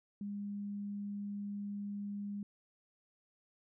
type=tone; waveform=sine; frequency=203.1 Hz; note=G#3; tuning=38 cents flat; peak=-38 dBFS; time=0.21-2.43 s; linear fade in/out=2 ms; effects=none